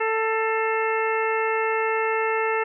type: harmonic tone with a mistuned harmonic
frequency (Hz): 443.9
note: A4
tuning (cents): +15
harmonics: 1 / 2 / 3 / 4 / 5 / 6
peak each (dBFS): -24 / -27 / -29 / -30 / -31 / -32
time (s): 0-2.64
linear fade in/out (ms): 10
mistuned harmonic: 5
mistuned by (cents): -62
effects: none